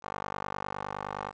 15% pulse tone with band-pass filter, 49.71 Hz, G1, 25 cents sharp, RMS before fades -37 dBFS, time 0.02-1.33 s, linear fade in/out 50 ms, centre 1000 Hz, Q 2.3, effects resampled to 16000 Hz + 9-bit

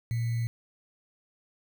sine tone with sample-and-hold, 116.6 Hz, A#2, 1 cent sharp, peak -26 dBFS, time 0.11-0.47 s, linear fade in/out 0 ms, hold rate 2100 Hz, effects none

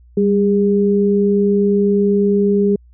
sine tone pair together, 198.26 / 406.5 Hz, G3 / G#4, +20 / -37 cents, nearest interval octave, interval 1243 cents, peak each -14 dBFS, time 0.17-2.76 s, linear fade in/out 5 ms, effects added 60 Hz sine -43 dBFS peak until 2.93 s

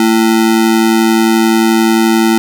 square ring-modulated tone, 280 Hz, C#4, 18 cents sharp, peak -5 dBFS, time 0-2.38 s, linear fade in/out 0 ms, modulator 55.7 Hz, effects none

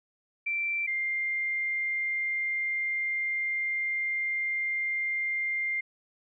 sine tone pair in turn, 2346 / 2100 Hz, D7 / C7, -2 / +6 cents, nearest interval major second, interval 192 cents, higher first, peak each -27 / -27 dBFS, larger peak neither, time 0.46-0.87 / 0.87-5.81 s, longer second, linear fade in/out 10 ms, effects none

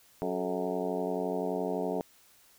harmonic tone with a mistuned harmonic, 91.7 Hz, F#2, 15 cents flat, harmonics 2 / 3 / 4 / 5 / 6 / 7 / 8 / 9 / 10, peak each -38 / -37 / -38 / -34 / -41 / -37 / -40 / -45 / -46 dBFS, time 0.22-2.01 s, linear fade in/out 0 ms, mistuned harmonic 5, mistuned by -87 cents, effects white hiss -61 dBFS RMS until 2.58 s

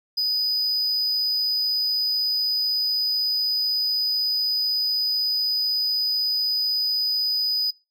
triangle tone, 4978 Hz, D#8, in tune, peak -19 dBFS, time 0.17-7.71 s, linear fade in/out 10 ms, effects noise-tail reverb RT60 0.3 s tail -26 dB re dry

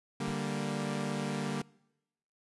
sawtooth chord, G minor, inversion second, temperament equal, 146.83 / 196 / 233.1 Hz, D3 / G3 / Bb3, 0 / 0 / 0 cents, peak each -33 dBFS, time 0.2-1.62 s, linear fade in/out 5 ms
brown noise with exponential decay, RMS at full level -38 dBFS, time 0.28-0.38 s, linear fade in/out 0 ms, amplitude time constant 21 ms
effects noise-tail reverb RT60 0.9 s tail -24 dB re dry + resampled to 24000 Hz

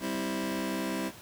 sawtooth chord, C major, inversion second, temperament just, 196.22 / 261.6 / 327 Hz, G3 / C4 / E4, +2 / 0 / -14 cents, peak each -31 dBFS, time 0-1.12 s, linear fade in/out 50 ms, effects pink hiss -49 dBFS RMS until 1.21 s + high-pass 60 Hz 12 dB/octave

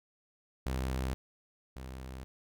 sawtooth tone pair in turn, 64.8 / 64.8 Hz, C2 / C2, -16 / -16 cents, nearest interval unison, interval 0 cents, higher neither, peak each -28 / -38 dBFS, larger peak first, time 0.66-1.14 / 1.76-2.24 s, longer neither, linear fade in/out 0 ms, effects none

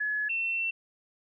sine tone pair in turn, 1700 / 2699 Hz, G#6 / E7, +40 / +40 cents, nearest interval minor sixth, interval 800 cents, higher second, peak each -27 dBFS, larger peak neither, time 0-0.29 / 0.29-0.71 s, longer second, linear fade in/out 10 ms, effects none

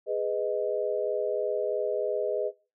sine chord, G# minor, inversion none, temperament just, 415.3 / 498.4 / 623 Hz, G#4 / B4 / D#5, 0 / +16 / +2 cents, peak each -30 dBFS, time 0.06-2.52 s, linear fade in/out 50 ms, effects noise-tail reverb RT60 0.3 s tail -19 dB re dry

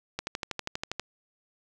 click train, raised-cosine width 0.2 ms, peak -14 dBFS, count 11, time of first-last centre 0.19-0.996 s, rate 12.4 Hz, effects none

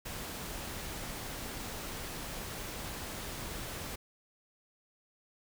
pink noise, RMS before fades -41 dBFS, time 0.05-3.96 s, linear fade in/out 10 ms, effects none

